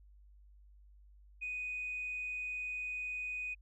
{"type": "tone", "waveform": "sine", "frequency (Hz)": 2489, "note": "D#7", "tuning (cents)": 0, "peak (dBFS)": -36, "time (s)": [1.41, 3.55], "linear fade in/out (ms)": 20, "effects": ["tanh soft clip ceiling -32 dBFS", "added 50 Hz sine -57 dBFS peak until 3.61 s"]}